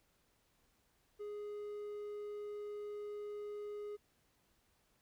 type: tone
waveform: triangle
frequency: 415.3 Hz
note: G#4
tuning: in tune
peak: -40 dBFS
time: 1.19-3.97 s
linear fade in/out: 20 ms
effects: pink hiss -75 dBFS RMS until 5.01 s